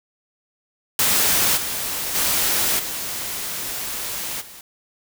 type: noise with level steps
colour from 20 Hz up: white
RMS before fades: -18 / -26 / -20 / -28 / -41 dBFS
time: 0.99-4.61 s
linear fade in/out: 2 ms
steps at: 1.56 / 2.14 / 2.78 / 4.4 s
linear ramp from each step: 20 ms
effects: none